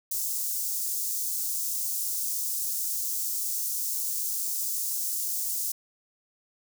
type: high-pass noise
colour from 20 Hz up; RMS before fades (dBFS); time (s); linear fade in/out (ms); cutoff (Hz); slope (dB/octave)
white; -30; 0.11-5.72; 5; 5800; 24
effects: none